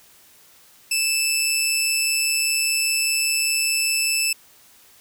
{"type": "tone with amplitude modulation", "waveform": "15% pulse", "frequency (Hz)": 2637, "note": "E7", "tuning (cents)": 0, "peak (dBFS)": -10, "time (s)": [0.91, 4.33], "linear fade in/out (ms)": 5, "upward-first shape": "sine", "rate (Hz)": 145, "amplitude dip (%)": 40, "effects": ["white hiss -52 dBFS RMS until 5 s"]}